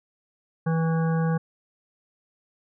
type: harmonic tone with a mistuned harmonic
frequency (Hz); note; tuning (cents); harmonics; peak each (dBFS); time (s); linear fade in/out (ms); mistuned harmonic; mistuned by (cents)
163.2; E3; -17; 1 / 3 / 5 / 7 / 9 / 10; -21 / -31 / -35 / -38 / -40 / -41; 0.66-1.38; 10; 7; -23
effects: none